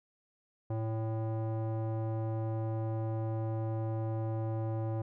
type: tone with low-pass filter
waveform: square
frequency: 111.2 Hz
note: A2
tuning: 19 cents sharp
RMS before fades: -34 dBFS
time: 0.7-5.02 s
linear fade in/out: 5 ms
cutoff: 720 Hz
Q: 1.6
effects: none